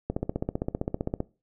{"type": "click train", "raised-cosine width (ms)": 2, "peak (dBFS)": -14, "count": 18, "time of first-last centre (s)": [0.1, 1.204], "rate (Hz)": 15.4, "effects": ["noise-tail reverb RT60 0.3 s tail -20 dB re dry"]}